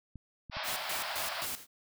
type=clicks; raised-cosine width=5 ms; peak=-33 dBFS; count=3; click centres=0.157 / 0.498 / 0.569 s
type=band-pass noise; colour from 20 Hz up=pink; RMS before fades=-38 dBFS; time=0.51-1.48 s; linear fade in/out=50 ms; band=580 to 5300 Hz; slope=96 dB/octave
type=noise with tremolo; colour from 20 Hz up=white; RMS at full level=-37 dBFS; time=0.63-1.67 s; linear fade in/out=50 ms; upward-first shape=square; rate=3.8 Hz; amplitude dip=75%
effects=none